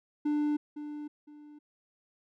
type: tone with echo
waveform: triangle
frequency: 296.9 Hz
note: D4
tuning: 19 cents sharp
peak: -24 dBFS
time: 0.25-0.57 s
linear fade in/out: 10 ms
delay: 510 ms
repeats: 2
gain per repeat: -11 dB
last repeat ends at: 1.59 s
effects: none